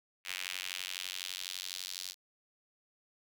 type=tone with high-pass filter sweep; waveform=square; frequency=46 Hz; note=F#1; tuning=9 cents flat; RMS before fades=-41 dBFS; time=0.24-2.15 s; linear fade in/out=50 ms; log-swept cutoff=2400 to 4400 Hz; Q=1.9; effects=none